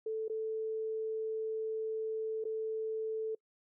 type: tone with dropouts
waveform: sine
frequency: 440 Hz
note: A4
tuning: in tune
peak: -33 dBFS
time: 0.06-3.35 s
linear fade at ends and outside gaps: 5 ms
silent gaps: 0.282-0.297 / 2.441-2.451 s
effects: noise-tail reverb RT60 0.1 s tail -26 dB re dry